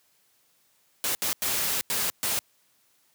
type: noise bursts at uneven times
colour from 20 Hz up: white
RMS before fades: -27 dBFS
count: 5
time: 1.04-1.15 / 1.22-1.33 / 1.42-1.81 / 1.9-2.1 / 2.23-2.39 s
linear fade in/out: 0 ms
effects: white hiss -66 dBFS RMS until 3.14 s + high-pass 80 Hz 12 dB/octave